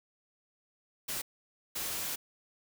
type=noise bursts at uneven times; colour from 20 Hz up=white; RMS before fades=-36 dBFS; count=2; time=1.08-1.22 / 1.75-2.16 s; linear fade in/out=10 ms; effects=none